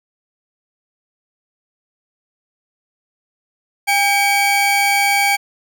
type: tone pair together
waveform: 40% pulse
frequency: 803.3 / 2274 Hz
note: G5 / C#7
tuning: +42 / +44 cents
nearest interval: octave + tritone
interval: 1802 cents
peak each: -15 dBFS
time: 3.87-5.37 s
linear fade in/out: 20 ms
effects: none